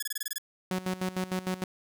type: tone bursts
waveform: 5% pulse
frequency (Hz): 1694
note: G#6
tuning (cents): +34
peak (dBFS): -19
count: 8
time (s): 0-0.383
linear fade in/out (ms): 5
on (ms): 26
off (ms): 25
type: tone with tremolo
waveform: sawtooth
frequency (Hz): 185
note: F#3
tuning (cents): 0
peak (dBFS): -24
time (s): 0.71-1.64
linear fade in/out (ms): 2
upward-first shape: square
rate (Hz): 6.6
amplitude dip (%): 80
effects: none